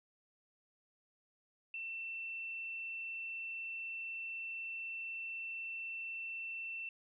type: tone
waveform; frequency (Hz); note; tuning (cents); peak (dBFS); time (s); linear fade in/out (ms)
sine; 2686; E7; +32; -40; 1.74-6.89; 2
effects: none